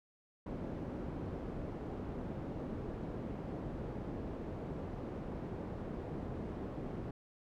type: low-pass noise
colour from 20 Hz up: white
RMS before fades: -42 dBFS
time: 0.46-7.11 s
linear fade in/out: 5 ms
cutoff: 360 Hz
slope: 12 dB/octave
effects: none